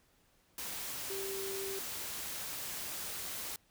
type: tone in noise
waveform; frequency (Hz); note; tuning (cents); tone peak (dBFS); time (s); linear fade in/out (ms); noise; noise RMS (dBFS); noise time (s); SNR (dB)
sine; 390; G4; -9; -39; 1.1-1.79; 2; white; -41; 0.58-3.56; -1
effects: pink hiss -70 dBFS RMS until 3.7 s